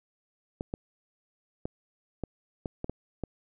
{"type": "clicks", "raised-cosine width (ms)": 2, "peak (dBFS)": -19, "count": 8, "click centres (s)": [0.609, 0.739, 1.655, 2.237, 2.658, 2.844, 2.896, 3.237], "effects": []}